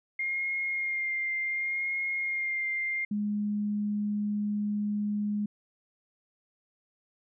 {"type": "tone with vibrato", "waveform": "sine", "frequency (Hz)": 2124, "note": "C7", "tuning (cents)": 25, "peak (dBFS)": -28, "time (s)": [0.19, 3.05], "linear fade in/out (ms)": 5, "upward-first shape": "sine", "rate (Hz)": 0.68, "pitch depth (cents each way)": 21}
{"type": "tone", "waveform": "sine", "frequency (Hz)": 207.7, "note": "G#3", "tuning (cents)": 0, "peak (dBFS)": -27, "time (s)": [3.11, 5.46], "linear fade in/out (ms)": 5}
{"effects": []}